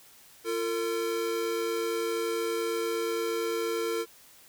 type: tone pair together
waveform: square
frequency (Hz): 344.3 / 453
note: F4 / A#4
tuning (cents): -25 / -50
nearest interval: perfect fourth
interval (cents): 475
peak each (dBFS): -34 / -30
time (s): 0.44-4.06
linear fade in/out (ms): 50
effects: white hiss -55 dBFS RMS until 4.48 s